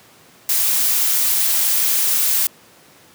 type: noise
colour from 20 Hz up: blue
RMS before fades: -17 dBFS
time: 0.49-2.47 s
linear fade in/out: 2 ms
effects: pink hiss -48 dBFS RMS until 3.14 s + high-pass 150 Hz 12 dB/octave